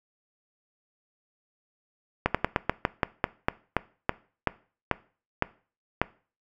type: slowing click train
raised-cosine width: 0.5 ms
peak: -6 dBFS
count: 15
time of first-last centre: 2.26-6.016 s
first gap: 86 ms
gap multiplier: 1.16
effects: noise-tail reverb RT60 0.4 s tail -20 dB re dry